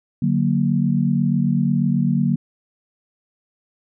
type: chord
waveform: sine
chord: D augmented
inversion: none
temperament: equal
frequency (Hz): 146.83 / 185 / 233.1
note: D3 / F#3 / A#3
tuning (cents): 0 / 0 / 0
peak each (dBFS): -20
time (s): 0.22-2.36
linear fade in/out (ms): 5
effects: none